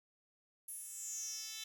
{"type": "tone with high-pass filter sweep", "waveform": "10% pulse", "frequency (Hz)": 440, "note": "A4", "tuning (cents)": 0, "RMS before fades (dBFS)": -45, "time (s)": [0.68, 1.64], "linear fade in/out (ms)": 5, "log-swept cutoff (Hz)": [11000, 3900], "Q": 5.9, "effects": []}